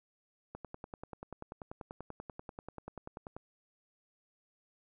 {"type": "click train", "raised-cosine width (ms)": 1, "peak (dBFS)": -29, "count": 30, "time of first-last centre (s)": [0.55, 3.366], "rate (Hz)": 10.3, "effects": []}